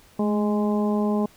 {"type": "harmonic tone with a mistuned harmonic", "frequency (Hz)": 207.7, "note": "G#3", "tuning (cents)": 0, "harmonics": [1, 2, 3, 4, 5], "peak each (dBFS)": [-21, -27, -31, -33, -35], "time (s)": [0.19, 1.26], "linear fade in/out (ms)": 5, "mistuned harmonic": 1, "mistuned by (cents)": 32, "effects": ["pink hiss -54 dBFS RMS until 1.36 s"]}